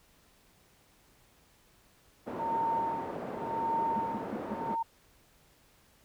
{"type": "band-pass noise", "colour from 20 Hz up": "pink", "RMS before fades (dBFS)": -39, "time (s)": [2.26, 4.76], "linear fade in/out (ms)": 20, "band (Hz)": [250, 810], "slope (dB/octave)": 12}
{"type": "tone with tremolo", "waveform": "sine", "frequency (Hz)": 913, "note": "A#5", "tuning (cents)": -36, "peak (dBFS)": -27, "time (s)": [2.39, 4.83], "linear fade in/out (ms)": 10, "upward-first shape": "sine", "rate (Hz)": 0.88, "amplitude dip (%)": 100}
{"type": "tone bursts", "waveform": "sine", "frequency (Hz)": 214.4, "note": "A3", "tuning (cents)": -45, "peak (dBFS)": -33, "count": 5, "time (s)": [3.96, 4.725], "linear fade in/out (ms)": 2, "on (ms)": 33, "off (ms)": 150}
{"effects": ["pink hiss -64 dBFS RMS until 6.04 s"]}